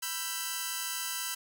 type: chord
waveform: 5% pulse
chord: E minor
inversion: second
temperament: equal with one note detuned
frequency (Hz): 987.8 / 1338.5 / 1568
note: B5 / E6 / G6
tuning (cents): 0 / +26 / 0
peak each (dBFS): -26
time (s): 0.02-1.35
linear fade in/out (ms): 10
effects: none